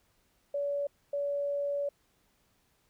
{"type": "tone bursts at uneven times", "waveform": "sine", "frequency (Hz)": 570, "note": "C#5", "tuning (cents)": 48, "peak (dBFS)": -29, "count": 2, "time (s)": [[0.54, 0.87], [1.13, 1.89]], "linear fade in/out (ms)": 5, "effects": ["pink hiss -71 dBFS RMS until 2.89 s"]}